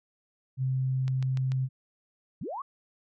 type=tone; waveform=sine; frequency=130.81 Hz; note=C3; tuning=in tune; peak=-25 dBFS; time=0.57-1.69 s; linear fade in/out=50 ms
type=click train; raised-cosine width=0.2 ms; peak=-25 dBFS; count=4; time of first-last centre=1.08-1.519 s; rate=6.83 Hz
type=linear sweep; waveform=sine; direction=up; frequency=106.2 to 1174.7 Hz; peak=-33 dBFS; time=2.41-2.62 s; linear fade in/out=5 ms
effects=none